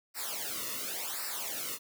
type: noise with flanger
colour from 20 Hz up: white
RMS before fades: -37 dBFS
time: 0.14-1.79 s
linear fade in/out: 50 ms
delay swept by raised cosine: 0.3 to 1.29 ms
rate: 0.91 Hz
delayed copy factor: -0.95
effects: none